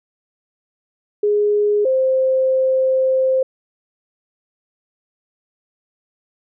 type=tone pair in turn; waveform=sine; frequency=415.3 / 523.2 Hz; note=G#4 / C5; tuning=0 / 0 cents; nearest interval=major third; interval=400 cents; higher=second; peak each=-13 dBFS; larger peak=neither; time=1.23-1.85 / 1.85-3.43 s; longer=second; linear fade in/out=5 ms; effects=none